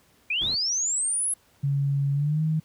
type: linear sweep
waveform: sine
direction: up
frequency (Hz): 2349 to 10890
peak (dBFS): -23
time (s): 0.3-1.34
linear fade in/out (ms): 5
type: noise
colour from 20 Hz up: brown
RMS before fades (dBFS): -35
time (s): 0.41-0.55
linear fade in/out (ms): 5
type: tone with pitch glide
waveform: sine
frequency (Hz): 140 to 157.14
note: C#3 to D#3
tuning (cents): +18 to +17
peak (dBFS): -21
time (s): 1.63-2.6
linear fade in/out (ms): 10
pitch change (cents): +199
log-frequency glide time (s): 2.13-2.42
effects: pink hiss -61 dBFS RMS until 2.64 s + high-pass 60 Hz 12 dB/octave